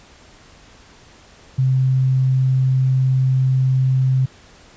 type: tone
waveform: sine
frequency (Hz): 130.81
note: C3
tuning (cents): 0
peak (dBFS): -13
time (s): 1.58-4.26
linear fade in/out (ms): 10
effects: pink hiss -47 dBFS RMS until 4.76 s + resampled to 16000 Hz